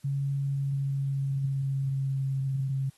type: tone with pitch glide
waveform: sine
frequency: 138.9 to 135.02 Hz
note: C#3 to C#3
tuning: +4 to -45 cents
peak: -26 dBFS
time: 0.04-2.9 s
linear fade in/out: 10 ms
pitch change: -49 cents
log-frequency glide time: 0.4-2.38 s
effects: white hiss -63 dBFS RMS until 2.97 s + AAC 32 kbps